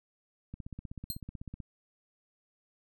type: click train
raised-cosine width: 5 ms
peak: -29 dBFS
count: 18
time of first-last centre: 0.54-1.603 s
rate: 16 Hz
type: tone with exponential decay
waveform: 5% pulse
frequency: 4186 Hz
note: C8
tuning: in tune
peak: -24 dBFS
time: 1.1-1.2 s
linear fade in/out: 1 ms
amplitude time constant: 20 ms
effects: none